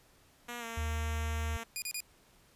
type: tone with pitch glide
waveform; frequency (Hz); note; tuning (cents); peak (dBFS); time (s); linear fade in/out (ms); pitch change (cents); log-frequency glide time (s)
5% pulse; 240 to 229.2; B3 to A#3; -49 to -29; -28; 0.48-1.64; 10; -80; 0.59-0.65
type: tone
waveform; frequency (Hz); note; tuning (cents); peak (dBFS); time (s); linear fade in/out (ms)
sine; 77.78; D#2; 0; -32; 0.77-1.57; 5
type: tone bursts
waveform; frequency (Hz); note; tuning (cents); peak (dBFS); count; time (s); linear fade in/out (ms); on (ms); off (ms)
10% pulse; 2448; D#7; -29; -26; 3; 1.76-2.004; 0; 60; 32
effects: pink hiss -64 dBFS RMS until 2.55 s + resampled to 32000 Hz